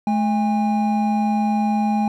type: tone pair together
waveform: triangle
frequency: 215.1 / 812.1 Hz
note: A3 / G#5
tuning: -39 / -39 cents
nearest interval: octave + major seventh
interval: 2300 cents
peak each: -16 / -20 dBFS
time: 0.07-2.08 s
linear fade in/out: 2 ms
effects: none